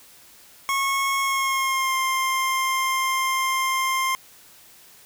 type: tone with pitch glide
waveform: 25% pulse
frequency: 1094 to 1054.3 Hz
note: C#6 to C6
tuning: -23 to +13 cents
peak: -17 dBFS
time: 0.69-4.15 s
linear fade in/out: 0 ms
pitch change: -64 cents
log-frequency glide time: 1.21-1.96 s
effects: white hiss -50 dBFS RMS until 5.05 s